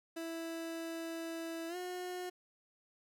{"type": "tone with pitch glide", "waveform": "30% pulse", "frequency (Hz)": [329.6, 361.5], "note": ["E4", "F#4"], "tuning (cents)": [0, -40], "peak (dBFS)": -37, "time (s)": [0.16, 2.3], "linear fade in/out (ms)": 10, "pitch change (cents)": 160, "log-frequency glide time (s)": [1.68, 1.76], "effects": ["12-bit"]}